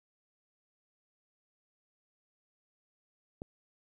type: click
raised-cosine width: 2 ms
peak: -27 dBFS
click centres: 3.419 s
effects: 11-bit